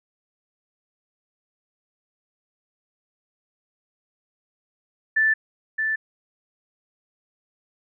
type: tone with echo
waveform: sine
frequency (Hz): 1760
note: A6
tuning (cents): 0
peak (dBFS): -16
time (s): 5.16-5.34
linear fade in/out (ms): 10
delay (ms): 620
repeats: 1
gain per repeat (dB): -5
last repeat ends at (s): 5.96
effects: none